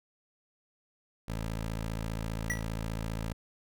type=tone; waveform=15% pulse; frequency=55 Hz; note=A1; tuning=in tune; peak=-27 dBFS; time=1.28-3.33 s; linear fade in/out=5 ms
type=tone with exponential decay; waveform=square; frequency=1944 Hz; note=B6; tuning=28 cents flat; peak=-27 dBFS; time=2.5-2.65 s; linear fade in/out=0 ms; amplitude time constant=31 ms
effects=none